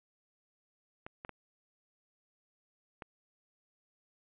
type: clicks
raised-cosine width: 0.5 ms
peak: -28 dBFS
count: 4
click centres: 1.065 / 1.249 / 1.293 / 3.022 s
effects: resampled to 8000 Hz